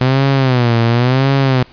sawtooth tone with vibrato, 126 Hz, B2, 35 cents sharp, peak -6 dBFS, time 0.01-1.63 s, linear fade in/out 2 ms, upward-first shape sine, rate 0.94 Hz, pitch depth 150 cents each way, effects pink hiss -43 dBFS RMS until 1.72 s + resampled to 11025 Hz

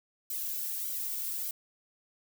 violet noise with flanger, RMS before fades -35 dBFS, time 0.3-1.51 s, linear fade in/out 2 ms, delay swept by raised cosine 1.1 to 2.5 ms, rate 1.7 Hz, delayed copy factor -0.85, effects none

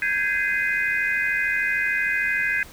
sine chord, Ab major seventh, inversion third, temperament equal with one note detuned, 1568 / 1661.2 / 2058 / 2489 Hz, G6 / Ab6 / C7 / Eb7, 0 / 0 / -29 / 0 cents, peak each -27 / -25 / -25 / -28 dBFS, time 0.02-2.63 s, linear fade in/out 2 ms, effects pink hiss -45 dBFS RMS until 2.72 s

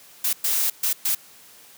blue noise bursts at uneven times, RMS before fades -22 dBFS, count 4, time 0.24-0.33 / 0.44-0.7 / 0.83-0.93 / 1.05-1.15 s, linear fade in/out 5 ms, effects white hiss -49 dBFS RMS until 1.77 s + high-pass 100 Hz 12 dB/octave

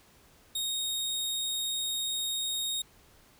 sawtooth tone, 3729 Hz, A#7, in tune, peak -27 dBFS, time 0.55-2.82 s, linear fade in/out 5 ms, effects pink hiss -60 dBFS RMS until 3.39 s

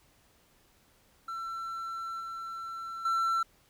triangle tone with level steps, 1345 Hz, E6, 34 cents sharp, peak -33 / -35 / -24 dBFS, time 1.28-3.43 s, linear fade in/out 5 ms, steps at 2.2 / 3.05 s, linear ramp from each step 5 ms, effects pink hiss -65 dBFS RMS until 3.69 s

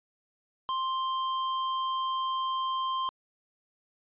sine tone with hard clipping, 1050 Hz, C6, 6 cents sharp, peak -30 dBFS, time 0.69-3.09 s, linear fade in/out 0 ms, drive 18 dB, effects resampled to 8000 Hz

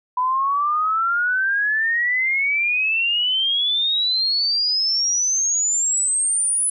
sine exponential sweep, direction up, 992 to 10080 Hz, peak -17 dBFS, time 0.17-6.7 s, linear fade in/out 5 ms, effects none

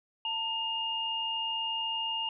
sine tone pair together, 903.4 / 2832 Hz, A5 / F7, +45 / +23 cents, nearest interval octave + minor sixth, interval 1978 cents, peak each -36 / -31 dBFS, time 0.25-2.29 s, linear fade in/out 2 ms, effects none

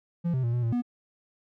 triangle tone with pitch steps, 171.2 / 129.6 / 117.9 / 121.6 / 115.5 / 243.1 Hz, F3 / C3 / A#2 / B2 / A#2 / B3, -34 / -16 / +20 / -26 / -16 / -27 cents, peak -22 dBFS, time 0.24-0.822 s, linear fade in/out 20 ms, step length 97 ms, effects none

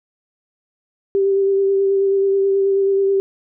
sine tone with vibrato, 392 Hz, G4, in tune, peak -13 dBFS, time 1.15-3.2 s, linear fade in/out 0 ms, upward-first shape sine, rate 9.3 Hz, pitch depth 17 cents each way, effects none

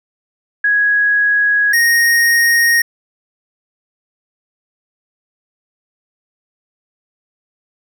sine / square tone pair in turn, 1664 / 1863.9 Hz, G#6 / A#6, +3 / -1 cents, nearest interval major second, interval 196 cents, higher second, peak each -10 dBFS, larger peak neither, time 0.64-1.73 / 1.73-2.82 s, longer neither, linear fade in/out 5 ms, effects none

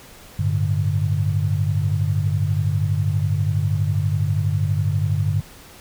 sine chord, G suspended second, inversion none, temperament just, 98 / 110.25 / 147 Hz, G2 / A2 / D3, 0 / +4 / +2 cents, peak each -20 / -25 / -22 dBFS, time 0.39-5.41 s, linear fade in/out 5 ms, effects pink hiss -44 dBFS RMS until 5.8 s

